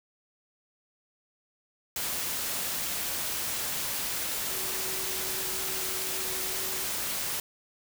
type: tone in noise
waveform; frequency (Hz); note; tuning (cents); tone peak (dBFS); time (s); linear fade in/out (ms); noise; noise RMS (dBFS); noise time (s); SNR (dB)
sine; 377.1; F#4; +33; -43; 4.51-6.84; 2; white; -32; 1.96-7.4; -14
effects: none